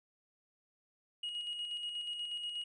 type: tone with tremolo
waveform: triangle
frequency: 2887 Hz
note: F#7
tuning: 43 cents flat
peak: -34 dBFS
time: 1.23-2.64 s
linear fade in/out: 5 ms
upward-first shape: square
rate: 8.3 Hz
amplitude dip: 40%
effects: tanh soft clip ceiling -30 dBFS + resampled to 24000 Hz

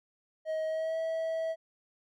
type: tone with pitch glide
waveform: triangle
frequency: 632 to 649 Hz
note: D#5 to E5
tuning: +27 to -27 cents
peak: -28 dBFS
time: 0.45-1.56 s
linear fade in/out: 50 ms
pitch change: +46 cents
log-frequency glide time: 0.66-0.98 s
effects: none

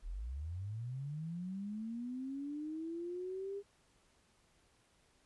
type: linear sweep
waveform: sine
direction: up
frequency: 34.43 to 406 Hz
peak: -39 dBFS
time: 0.02-3.63 s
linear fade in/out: 50 ms
effects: pink hiss -71 dBFS RMS until 5.25 s + resampled to 24000 Hz

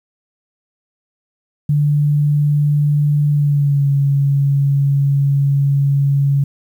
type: tone with pitch glide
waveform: sine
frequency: 146.83 to 139.96 Hz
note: D3 to C#3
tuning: 0 to +17 cents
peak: -11 dBFS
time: 1.69-6.44 s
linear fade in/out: 5 ms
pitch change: -83 cents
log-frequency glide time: 3.3-3.89 s
effects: 8-bit

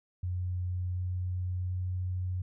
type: tone with pitch steps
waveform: sine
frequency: 90.3 / 90.82 / 91.35 Hz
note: F#2 / F#2 / F#2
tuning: -42 / -32 / -22 cents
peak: -30 dBFS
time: 0.23-2.42 s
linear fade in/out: 5 ms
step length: 730 ms
effects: none

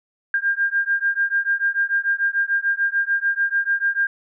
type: beating tone pair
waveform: sine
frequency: 1600 / 1606.8 Hz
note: G6 / G6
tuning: +35 / +42 cents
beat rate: 6.8 Hz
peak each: -21 dBFS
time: 0.34-4.07 s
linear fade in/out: 2 ms
effects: none

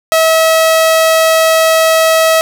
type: tone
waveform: sawtooth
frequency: 645 Hz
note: E5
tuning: 38 cents flat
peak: -3 dBFS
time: 0.12-2.41 s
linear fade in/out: 0 ms
effects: none

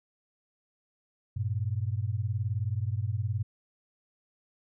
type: beating tone pair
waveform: sine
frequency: 98 / 117 Hz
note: G2 / A#2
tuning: 0 / +7 cents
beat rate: 19 Hz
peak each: -30 / -31 dBFS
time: 1.36-3.43 s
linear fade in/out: 10 ms
effects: none

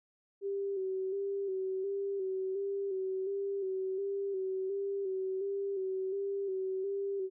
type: tone with vibrato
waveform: sine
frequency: 387.6 Hz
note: G4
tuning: 20 cents flat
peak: -32 dBFS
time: 0.41-7.3 s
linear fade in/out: 50 ms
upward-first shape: square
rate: 1.4 Hz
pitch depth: 39 cents each way
effects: none

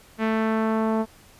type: tone with low-pass filter sweep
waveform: sawtooth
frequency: 220.9 Hz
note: A3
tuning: 7 cents sharp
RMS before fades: -23 dBFS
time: 0.18-1.06 s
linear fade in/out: 50 ms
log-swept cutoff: 2200 to 900 Hz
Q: 1.4
effects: pink hiss -52 dBFS RMS until 1.39 s + resampled to 32000 Hz

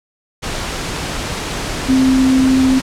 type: tone in noise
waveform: sine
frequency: 261.6 Hz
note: C4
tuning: in tune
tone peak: -9 dBFS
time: 1.88-2.8 s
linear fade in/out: 20 ms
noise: pink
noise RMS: -22 dBFS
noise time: 0.42-2.82 s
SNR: +10 dB
effects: low-pass 8000 Hz 12 dB/octave

